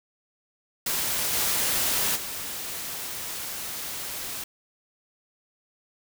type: noise with level steps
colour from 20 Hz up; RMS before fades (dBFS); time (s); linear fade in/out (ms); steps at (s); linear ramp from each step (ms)
white; -27 / -25 / -34; 0.86-4.44; 5; 1.32 / 2.15; 20
effects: none